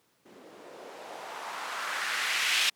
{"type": "noise with low-pass filter sweep", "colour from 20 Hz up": "violet", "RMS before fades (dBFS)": -33, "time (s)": [0.25, 2.7], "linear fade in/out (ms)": 10, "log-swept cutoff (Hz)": [300, 2900], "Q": 1.7, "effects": ["pink hiss -69 dBFS RMS until 2.75 s", "high-pass 150 Hz 12 dB/octave"]}